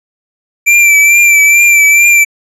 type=tone with vibrato; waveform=square; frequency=2345 Hz; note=D7; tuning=3 cents flat; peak=-4 dBFS; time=0.66-2.25 s; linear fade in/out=20 ms; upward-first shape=triangle; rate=2.3 Hz; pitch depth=42 cents each way; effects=low-pass 12000 Hz 12 dB/octave